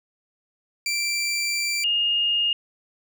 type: tone pair in turn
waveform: 20% pulse / sine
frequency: 2349 / 2841 Hz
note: D7 / F7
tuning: 0 / +29 cents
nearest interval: minor third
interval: 329 cents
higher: second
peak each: -18 / -19 dBFS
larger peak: first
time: 0.86-1.84 / 1.84-2.53 s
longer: first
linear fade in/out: 2 ms
effects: none